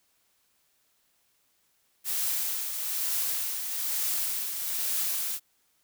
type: noise with tremolo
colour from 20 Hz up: blue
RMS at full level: -28 dBFS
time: 2.04-5.4 s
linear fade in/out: 50 ms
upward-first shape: triangle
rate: 1.1 Hz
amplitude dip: 50%
effects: white hiss -70 dBFS RMS until 5.83 s